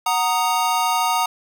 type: chord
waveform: square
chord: D# minor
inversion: first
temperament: equal with one note detuned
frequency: 740 / 929.1 / 1244.5 Hz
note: F#5 / A#5 / D#6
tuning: 0 / -6 / 0 cents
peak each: -24 / -21 / -24 dBFS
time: 0.06-1.26 s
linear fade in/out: 5 ms
effects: none